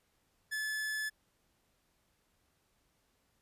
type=tone; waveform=45% pulse; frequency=1728 Hz; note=A6; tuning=32 cents flat; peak=-34 dBFS; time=0.51-1.1 s; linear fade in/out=20 ms; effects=pink hiss -75 dBFS RMS until 3.41 s + resampled to 32000 Hz